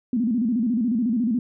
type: tone with vibrato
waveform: sine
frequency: 233.5 Hz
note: A#3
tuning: 3 cents sharp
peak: -19 dBFS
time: 0.13-1.39 s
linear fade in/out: 2 ms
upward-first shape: square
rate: 14 Hz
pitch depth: 130 cents each way
effects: none